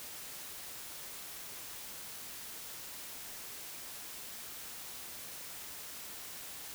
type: silence
effects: white hiss -46 dBFS RMS until 6.74 s